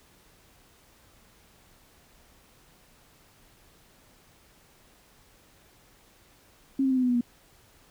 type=tone with pitch steps; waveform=sine; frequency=270.7 / 265.3 / 260 / 254.8 / 249.7 / 244.7 / 239.8 Hz; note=C#4 / C4 / C4 / C4 / B3 / B3 / A#3; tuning=-41 / +24 / -11 / -46 / +19 / -16 / +49 cents; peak=-21 dBFS; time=6.79-7.21 s; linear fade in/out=5 ms; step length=60 ms; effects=pink hiss -59 dBFS RMS until 7.9 s